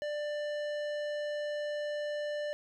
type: tone with tanh clipping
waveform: sine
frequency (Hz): 592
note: D5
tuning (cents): +14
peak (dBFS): -35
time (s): 0.02-2.53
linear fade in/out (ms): 0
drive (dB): 15
effects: none